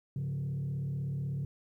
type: tone with frequency modulation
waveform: sine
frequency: 138.59 Hz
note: C#3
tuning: in tune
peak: -30 dBFS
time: 0.16-1.45 s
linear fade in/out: 2 ms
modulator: 36.2 Hz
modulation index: 0.64
effects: tanh soft clip ceiling -30 dBFS + 12-bit